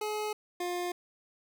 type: tone pair in turn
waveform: 25% pulse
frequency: 424.3 / 354.1 Hz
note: G#4 / F4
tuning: +37 / +24 cents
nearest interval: minor third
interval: 313 cents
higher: first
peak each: -28 dBFS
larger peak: neither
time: 0.01-0.33 / 0.6-0.92 s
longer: neither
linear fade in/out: 5 ms
effects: none